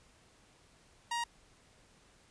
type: tone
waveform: sawtooth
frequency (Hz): 942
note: A#5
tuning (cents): +18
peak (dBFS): -29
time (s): 1.11-1.24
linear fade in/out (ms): 5
effects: pink hiss -64 dBFS RMS until 2.3 s + resampled to 22050 Hz